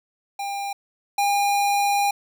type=tone pair in turn; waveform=square; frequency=800 / 808.4 Hz; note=G5 / G#5; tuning=+35 / -47 cents; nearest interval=unison; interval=18 cents; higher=second; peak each=-27 / -19 dBFS; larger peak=second; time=0.39-0.73 / 1.18-2.11 s; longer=second; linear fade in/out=5 ms; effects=none